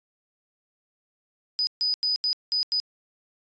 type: tone bursts at uneven times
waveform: sine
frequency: 4978 Hz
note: D#8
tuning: in tune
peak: -19 dBFS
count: 6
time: 1.59-1.67 / 1.81-1.94 / 2.03-2.16 / 2.24-2.33 / 2.52-2.63 / 2.72-2.8 s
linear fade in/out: 0 ms
effects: tanh soft clip ceiling -21 dBFS + resampled to 16000 Hz